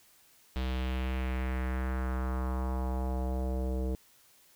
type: tone with low-pass filter sweep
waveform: square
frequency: 64.2 Hz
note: C2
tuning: 32 cents flat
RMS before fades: -32 dBFS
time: 0.56-3.95 s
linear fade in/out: 0 ms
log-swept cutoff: 3700 to 470 Hz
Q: 2.2
effects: white hiss -62 dBFS RMS until 4.55 s